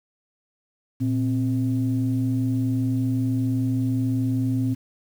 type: tone pair together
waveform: sine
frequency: 116.53 / 261.6 Hz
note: A#2 / C4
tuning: 0 / 0 cents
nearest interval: octave + major second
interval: 1400 cents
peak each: -22 dBFS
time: 1-4.75 s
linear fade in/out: 20 ms
effects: tanh soft clip ceiling -14 dBFS + 8-bit